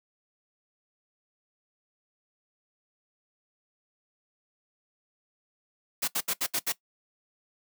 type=noise bursts; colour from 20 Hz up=white; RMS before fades=-28 dBFS; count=6; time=6.02-6.724 s; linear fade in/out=10 ms; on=59 ms; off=70 ms; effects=noise-tail reverb RT60 0.1 s tail -18 dB re dry + high-pass 150 Hz 12 dB/octave